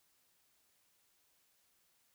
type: silence
effects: white hiss -74 dBFS RMS until 2.14 s